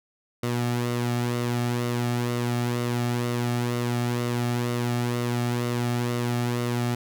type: tone with flanger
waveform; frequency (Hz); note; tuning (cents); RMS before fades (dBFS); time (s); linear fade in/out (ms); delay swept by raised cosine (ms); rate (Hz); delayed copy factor
sawtooth; 120.7; B2; -39; -26; 0.43-6.95; 5; 1.2 to 2.02; 2.1; -0.5
effects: none